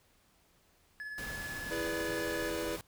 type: tone with tremolo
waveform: triangle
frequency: 1710 Hz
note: A6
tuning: 50 cents flat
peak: -36 dBFS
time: 1-2.49 s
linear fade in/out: 0 ms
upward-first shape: triangle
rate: 18 Hz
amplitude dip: 45%
type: noise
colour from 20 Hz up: pink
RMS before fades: -44 dBFS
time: 1.18-2.81 s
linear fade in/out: 0 ms
type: chord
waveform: square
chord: E dominant seventh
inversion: none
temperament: equal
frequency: 329.6 / 415.3 / 493.9 / 587.3 Hz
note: E4 / G#4 / B4 / D5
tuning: 0 / 0 / 0 / 0 cents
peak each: -39 / -42 / -40 / -42 dBFS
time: 1.7-2.77 s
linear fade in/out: 20 ms
effects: pink hiss -68 dBFS RMS until 2.87 s